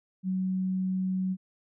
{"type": "tone", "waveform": "sine", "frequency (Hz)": 187, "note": "F#3", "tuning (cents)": 19, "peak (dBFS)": -26, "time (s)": [0.23, 1.37], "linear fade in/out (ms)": 50, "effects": []}